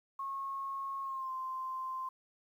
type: tone with pitch glide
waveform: sine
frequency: 1090 to 1043.2 Hz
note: C#6 to C6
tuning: -29 to -5 cents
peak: -36 dBFS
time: 0.19-2.09 s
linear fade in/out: 5 ms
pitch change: -76 cents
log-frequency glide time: 1.02-1.31 s
effects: 11-bit